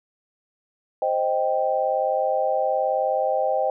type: chord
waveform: sine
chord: C minor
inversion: none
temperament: equal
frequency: 523.3 / 622.3 / 784 Hz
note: C5 / Eb5 / G5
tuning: 0 / 0 / 0 cents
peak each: -24 dBFS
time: 1.02-3.7 s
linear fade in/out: 2 ms
effects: none